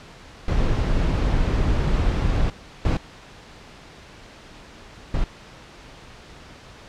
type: noise bursts at uneven times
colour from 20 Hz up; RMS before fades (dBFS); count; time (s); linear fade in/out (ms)
brown; -20; 3; 0.48-2.5 / 2.85-2.97 / 5.14-5.24; 2
effects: pink hiss -44 dBFS RMS until 6.88 s + low-pass 5000 Hz 12 dB/octave